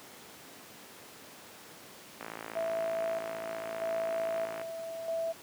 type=click train; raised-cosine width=0.5 ms; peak=-24 dBFS; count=134; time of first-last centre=2.21-4.615 s; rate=55.3 Hz
type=tone with tremolo; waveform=sine; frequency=659.3 Hz; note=E5; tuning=in tune; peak=-30 dBFS; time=2.55-5.33 s; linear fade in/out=20 ms; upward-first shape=square; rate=0.79 Hz; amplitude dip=55%
effects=pink hiss -50 dBFS RMS until 5.42 s + high-pass 200 Hz 12 dB/octave